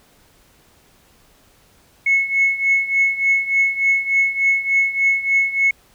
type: tone with tremolo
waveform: sine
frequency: 2192 Hz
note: C#7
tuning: 20 cents flat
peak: -10 dBFS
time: 2.06-5.71 s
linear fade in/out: 5 ms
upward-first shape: triangle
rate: 3.4 Hz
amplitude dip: 85%
effects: tanh soft clip ceiling -7 dBFS + pink hiss -54 dBFS RMS until 5.94 s